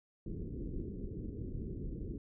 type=low-pass noise; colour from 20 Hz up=pink; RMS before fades=-41 dBFS; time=0.26-2.18 s; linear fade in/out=2 ms; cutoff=420 Hz; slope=48 dB/octave; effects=none